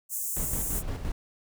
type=high-pass noise; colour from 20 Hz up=pink; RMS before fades=-32 dBFS; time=0.09-0.83 s; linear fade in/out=50 ms; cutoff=6900 Hz; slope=48 dB/octave
type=noise with tremolo; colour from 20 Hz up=brown; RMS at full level=-31 dBFS; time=0.36-1.12 s; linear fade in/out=5 ms; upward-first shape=square; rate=5.8 Hz; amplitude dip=45%
effects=none

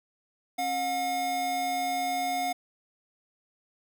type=tone pair together; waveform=square; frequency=269.7 / 720 Hz; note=C#4 / F#5; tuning=-47 / -47 cents; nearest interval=octave + perfect fourth; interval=1700 cents; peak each=-39 / -28 dBFS; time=0.58-2.53 s; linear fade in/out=10 ms; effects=none

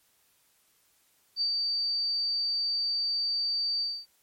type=tone with ADSR envelope; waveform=sine; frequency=4622 Hz; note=D8; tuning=28 cents flat; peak=-24 dBFS; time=1.36-4.06 s; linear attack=53 ms; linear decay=90 ms; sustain=-2 dB; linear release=250 ms; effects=white hiss -67 dBFS RMS until 4.22 s + MP3 64 kbps

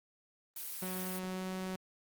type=noise; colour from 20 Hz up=blue; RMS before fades=-42 dBFS; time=0.56-1.19 s; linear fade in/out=5 ms
type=tone with pitch glide; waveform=sawtooth; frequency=185 to 186.83 Hz; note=F#3 to F#3; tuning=0 to +17 cents; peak=-33 dBFS; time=0.82-1.76 s; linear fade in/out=5 ms; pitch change=+17 cents; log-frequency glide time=1.16-1.5 s
effects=Opus 24 kbps

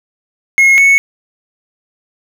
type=tone pair in turn; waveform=triangle; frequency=2164 / 2209 Hz; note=C#7 / C#7; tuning=-42 / -7 cents; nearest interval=unison; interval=35 cents; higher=second; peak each=-3 dBFS; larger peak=neither; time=0.58-0.78 / 0.78-0.98 s; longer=neither; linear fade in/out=0 ms; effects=none

